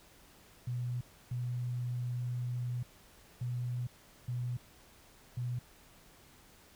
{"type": "tone bursts at uneven times", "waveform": "sine", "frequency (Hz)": 122.8, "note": "B2", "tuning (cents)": -9, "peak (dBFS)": -33, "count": 5, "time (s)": [[0.67, 1.01], [1.31, 2.83], [3.41, 3.87], [4.28, 4.57], [5.37, 5.59]], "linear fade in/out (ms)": 5, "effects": ["pink hiss -60 dBFS RMS until 6.75 s"]}